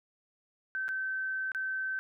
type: tone with dropouts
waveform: sine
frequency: 1541 Hz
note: G6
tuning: 30 cents flat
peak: -31 dBFS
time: 0.75-1.99 s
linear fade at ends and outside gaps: 0 ms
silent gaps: 0.882-0.889 / 1.518-1.548 s
effects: none